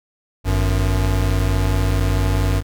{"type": "tone pair together", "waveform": "square", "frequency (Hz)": [50.23, 94.7], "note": ["G1", "F#2"], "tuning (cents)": [43, 41], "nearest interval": "major seventh", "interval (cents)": 1098, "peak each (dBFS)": -19, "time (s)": [0.44, 2.63], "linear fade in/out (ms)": 50, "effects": []}